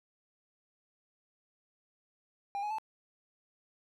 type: tone with pitch steps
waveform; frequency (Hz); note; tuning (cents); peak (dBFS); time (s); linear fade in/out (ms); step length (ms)
triangle; 802 / 836.5 / 872.6; G5 / G#5 / A5; +39 / +12 / -15; -31; 2.55-2.784; 0; 78
effects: none